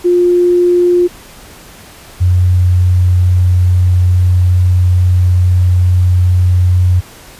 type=tone pair in turn; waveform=sine; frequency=353.5 / 90.23 Hz; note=F4 / F#2; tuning=+21 / -43 cents; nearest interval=2 octaves; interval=2364 cents; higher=first; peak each=-6 dBFS; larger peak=neither; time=0.04-1.08 / 2.2-7.01 s; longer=second; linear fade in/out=20 ms; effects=pink hiss -36 dBFS RMS until 7.39 s + resampled to 32000 Hz